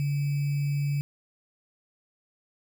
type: tone with sample-and-hold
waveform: sine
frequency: 142.9 Hz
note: D3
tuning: 47 cents flat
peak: -24 dBFS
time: 0-1.01 s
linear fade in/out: 0 ms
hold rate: 2450 Hz
effects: none